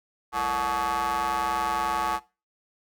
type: ring-modulated tone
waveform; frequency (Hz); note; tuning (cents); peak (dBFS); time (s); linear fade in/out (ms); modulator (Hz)
30% pulse; 131.1; C3; +4; -19; 0.32-2.2; 50; 994
effects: noise-tail reverb RT60 0.3 s tail -20 dB re dry